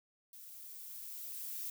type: noise with level ramp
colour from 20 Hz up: violet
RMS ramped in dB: -53 to -41 dBFS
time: 0.33-1.7 s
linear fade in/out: 2 ms
effects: none